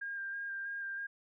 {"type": "tone with vibrato", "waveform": "sine", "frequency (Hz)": 1604, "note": "G6", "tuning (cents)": 39, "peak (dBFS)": -37, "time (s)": [0.01, 1.07], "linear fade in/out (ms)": 10, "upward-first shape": "square", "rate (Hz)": 3.1, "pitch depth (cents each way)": 15, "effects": []}